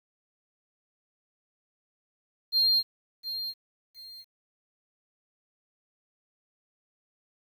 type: tone with echo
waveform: triangle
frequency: 4202 Hz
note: C8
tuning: 7 cents sharp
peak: -18 dBFS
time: 2.52-2.83 s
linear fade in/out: 50 ms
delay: 710 ms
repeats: 2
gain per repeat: -12 dB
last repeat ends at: 4.25 s
effects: tanh soft clip ceiling -16 dBFS + 10-bit